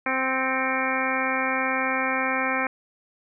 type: harmonic tone with a mistuned harmonic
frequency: 261.6 Hz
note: C4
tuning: in tune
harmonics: 1 / 2 / 3 / 4 / 5 / 6 / 7 / 8 / 9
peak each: -31 / -31 / -31 / -31 / -31 / -31 / -31 / -31 / -31 dBFS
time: 0.06-2.67 s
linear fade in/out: 2 ms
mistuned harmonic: 8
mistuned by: +68 cents
effects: none